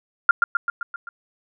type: tone with echo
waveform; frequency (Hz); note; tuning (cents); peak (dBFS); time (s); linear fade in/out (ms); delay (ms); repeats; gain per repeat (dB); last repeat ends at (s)
sine; 1396.9; F6; 0; -8; 0.29-0.31; 2; 130; 6; -4; 1.09
effects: none